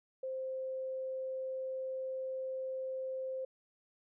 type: tone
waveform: sine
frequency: 523.3 Hz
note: C5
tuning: in tune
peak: -36 dBFS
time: 0.23-3.45 s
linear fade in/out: 5 ms
effects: none